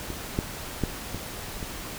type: clicks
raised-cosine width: 3 ms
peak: -20 / -11 / -11 / -19 / -20 dBFS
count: 5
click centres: 0.103 / 0.389 / 0.837 / 1.146 / 1.628 s
effects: pink hiss -37 dBFS RMS until 1.98 s